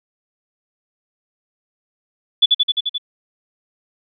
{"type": "tone with echo", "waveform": "sine", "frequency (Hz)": 3452, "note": "A7", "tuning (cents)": -34, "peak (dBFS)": -7, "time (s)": [2.42, 2.46], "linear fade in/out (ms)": 10, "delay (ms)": 87, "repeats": 6, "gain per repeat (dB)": -2, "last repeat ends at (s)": 2.982, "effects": []}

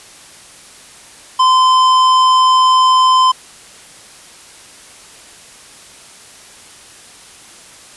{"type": "tone with hard clipping", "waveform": "sine", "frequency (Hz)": 1029, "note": "C6", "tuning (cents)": -29, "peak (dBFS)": -9, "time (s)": [1.39, 3.32], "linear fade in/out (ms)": 10, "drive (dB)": 11, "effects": ["white hiss -39 dBFS RMS until 7.96 s", "resampled to 24000 Hz"]}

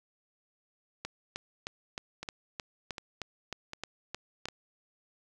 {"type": "two click trains", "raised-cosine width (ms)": 0.2, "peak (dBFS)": [-19, -22], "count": [12, 4], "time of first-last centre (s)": [[1.05, 4.456], [2.23, 4.486]], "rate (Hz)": [3.23, 1.33], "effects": []}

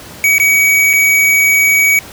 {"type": "tone with dropouts", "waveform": "square", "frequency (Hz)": 2263, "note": "C#7", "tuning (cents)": 35, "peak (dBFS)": -8, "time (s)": [0.24, 1.99], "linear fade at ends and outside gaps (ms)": 1, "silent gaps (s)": [[0.382, 0.399], [0.931, 0.935]], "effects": ["pink hiss -33 dBFS RMS until 2.12 s", "high-pass 60 Hz 12 dB/octave"]}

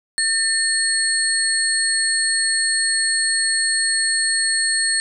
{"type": "tone cluster", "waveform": "sine", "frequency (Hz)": [1801, 4336, 8510], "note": ["A6", "C#8", "C9"], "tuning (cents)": [40, -39, 28], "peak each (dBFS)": -21, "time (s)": [0.18, 5], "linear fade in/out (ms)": 0, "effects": []}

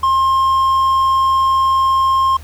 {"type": "tone", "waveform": "triangle", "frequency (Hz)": 1064, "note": "C6", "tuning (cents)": 29, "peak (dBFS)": -9, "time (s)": [0.03, 2.37], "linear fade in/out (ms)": 5, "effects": ["added 78 Hz sine -33 dBFS peak until 2.43 s", "pink hiss -43 dBFS RMS until 2.43 s"]}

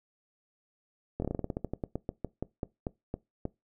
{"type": "slowing click train", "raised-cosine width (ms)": 2, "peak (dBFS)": -19, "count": 21, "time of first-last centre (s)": [1.2, 3.454], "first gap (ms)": 22, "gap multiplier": 1.15, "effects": ["noise-tail reverb RT60 0.2 s tail -21 dB re dry"]}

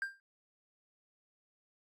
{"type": "tone with exponential decay", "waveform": "triangle", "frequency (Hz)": 1590, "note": "G6", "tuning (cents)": 24, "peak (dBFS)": -28, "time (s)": [0.02, 0.2], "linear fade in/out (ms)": 1, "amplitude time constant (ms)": 38, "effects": ["tanh soft clip ceiling -26 dBFS", "AAC 64 kbps"]}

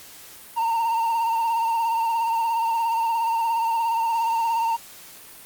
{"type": "tone with vibrato", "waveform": "triangle", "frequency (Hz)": 915, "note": "A#5", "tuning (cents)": -32, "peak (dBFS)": -18, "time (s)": [0.56, 4.77], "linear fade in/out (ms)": 20, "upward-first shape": "sine", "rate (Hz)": 17, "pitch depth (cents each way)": 37, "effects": ["white hiss -44 dBFS RMS until 5.45 s", "Opus 48 kbps"]}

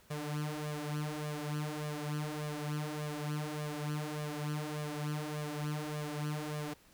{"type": "tone with flanger", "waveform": "sawtooth", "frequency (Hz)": 150, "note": "D3", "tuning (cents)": 37, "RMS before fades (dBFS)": -38, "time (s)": [0.1, 6.74], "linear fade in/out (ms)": 10, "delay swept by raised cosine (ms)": [1.7, 6], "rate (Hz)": 1.7, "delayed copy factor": 0.75, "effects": ["pink hiss -63 dBFS RMS until 6.93 s"]}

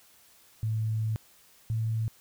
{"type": "tone pair in turn", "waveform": "sine", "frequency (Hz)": [110, 111.73], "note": ["A2", "A2"], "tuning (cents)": [0, 27], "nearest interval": "unison", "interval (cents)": 27, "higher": "second", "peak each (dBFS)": -26, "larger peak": "neither", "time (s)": [[0.63, 1.16], [1.7, 2.08]], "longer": "first", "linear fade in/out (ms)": 0, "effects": ["white hiss -59 dBFS RMS until 2.2 s"]}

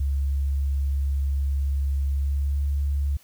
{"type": "tone with pitch glide", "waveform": "sine", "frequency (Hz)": [69.3, 70.72], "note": ["C#2", "C#2"], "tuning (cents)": [0, 35], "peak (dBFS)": -21, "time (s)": [0, 3.17], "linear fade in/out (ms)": 5, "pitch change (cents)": 35, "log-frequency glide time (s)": [2.13, 2.62], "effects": ["white hiss -56 dBFS RMS until 3.23 s"]}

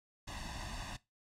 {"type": "noise with comb filter", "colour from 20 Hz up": "pink", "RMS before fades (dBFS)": -43, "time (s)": [0.27, 0.97], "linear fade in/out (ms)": 10, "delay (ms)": 1.1, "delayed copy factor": 0.9, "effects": ["noise-tail reverb RT60 0.2 s tail -18 dB re dry", "low-pass 7000 Hz 12 dB/octave"]}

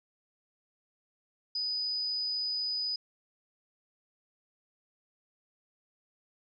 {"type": "tone", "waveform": "sine", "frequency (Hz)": 4978, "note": "D#8", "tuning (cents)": 0, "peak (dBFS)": -30, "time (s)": [1.55, 2.96], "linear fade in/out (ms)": 5, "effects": []}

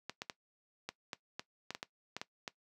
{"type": "clicks", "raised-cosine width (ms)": 0.2, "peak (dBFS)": -22, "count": 12, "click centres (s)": [0.096, 0.219, 0.298, 0.89, 1.132, 1.395, 1.706, 1.749, 1.829, 2.166, 2.215, 2.478], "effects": ["noise-tail reverb RT60 0.1 s tail -18 dB re dry", "high-pass 150 Hz 12 dB/octave"]}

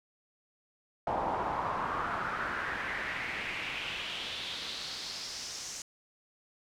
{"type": "noise with band-pass filter sweep", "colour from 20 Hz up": "brown", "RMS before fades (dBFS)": -36, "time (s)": [1.07, 5.82], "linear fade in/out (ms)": 2, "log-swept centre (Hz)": [790, 6500], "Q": 3.3, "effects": []}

